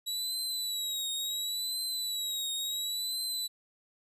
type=tone with vibrato; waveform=sawtooth; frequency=3902 Hz; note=B7; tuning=22 cents flat; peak=-29 dBFS; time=0.06-3.48 s; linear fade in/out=20 ms; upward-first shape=triangle; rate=0.71 Hz; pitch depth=83 cents each way; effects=resampled to 32000 Hz